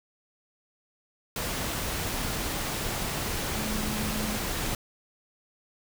sine tone in noise, 213.6 Hz, G#3, 49 cents sharp, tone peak -32 dBFS, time 3.56-4.38 s, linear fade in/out 2 ms, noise pink, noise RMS -31 dBFS, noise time 1.36-4.75 s, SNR -4 dB, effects none

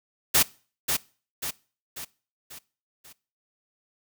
white noise with echo, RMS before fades -19 dBFS, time 0.34-0.43 s, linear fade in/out 10 ms, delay 540 ms, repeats 5, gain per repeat -6 dB, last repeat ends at 3.13 s, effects noise-tail reverb RT60 0.4 s tail -22 dB re dry

